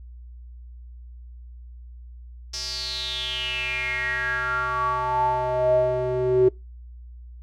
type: tone with band-pass filter sweep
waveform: square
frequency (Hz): 126.2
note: B2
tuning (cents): +38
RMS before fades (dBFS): -24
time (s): 2.53-6.49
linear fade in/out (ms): 10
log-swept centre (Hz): 5400 to 380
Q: 8.1
effects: noise-tail reverb RT60 0.2 s tail -23 dB re dry + added 60 Hz sine -39 dBFS peak until 7.42 s